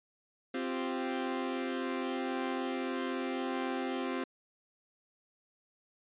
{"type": "chord", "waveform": "sawtooth", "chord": "C suspended fourth", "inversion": "none", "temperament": "equal with one note detuned", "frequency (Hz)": [261.6, 348.2, 392], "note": ["C4", "F4", "G4"], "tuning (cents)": [0, -5, 0], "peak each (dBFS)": [-31, -35, -36], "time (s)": [0.54, 4.24], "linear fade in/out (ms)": 5, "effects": ["resampled to 8000 Hz"]}